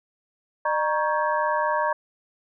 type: tone cluster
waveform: sine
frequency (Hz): 605 / 942 / 1106 / 1586 / 1691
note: D#5 / A#5 / C#6 / G6 / G#6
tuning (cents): -49 / +18 / -4 / +20 / +31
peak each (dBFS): -26 / -24 / -28 / -32 / -33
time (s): 0.65-1.93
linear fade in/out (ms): 5
effects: none